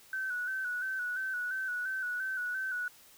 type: tone with vibrato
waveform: sine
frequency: 1504 Hz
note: F#6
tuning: 28 cents sharp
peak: -32 dBFS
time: 0.13-2.88 s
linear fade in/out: 2 ms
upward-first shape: square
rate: 2.9 Hz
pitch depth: 41 cents each way
effects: white hiss -58 dBFS RMS until 3.17 s